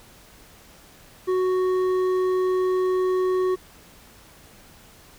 sine tone with hard clipping, 370 Hz, F#4, in tune, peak -21 dBFS, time 1.27-3.56 s, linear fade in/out 20 ms, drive 7 dB, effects pink hiss -50 dBFS RMS until 5.18 s

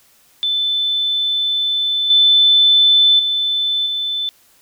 sine tone with level steps, 3520 Hz, A7, in tune, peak -15 / -8 / -15 / -18 dBFS, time 0.43-4.29 s, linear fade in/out 0 ms, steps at 2.1 / 3.19 / 3.86 s, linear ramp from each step 5 ms, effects white hiss -53 dBFS RMS until 4.61 s

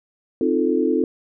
sine chord, F dominant seventh, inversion second, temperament equal, 261.6 / 311.1 / 349.2 / 440 Hz, C4 / Eb4 / F4 / A4, 0 / 0 / 0 / 0 cents, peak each -22 dBFS, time 0.41-1.04 s, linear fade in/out 2 ms, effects none

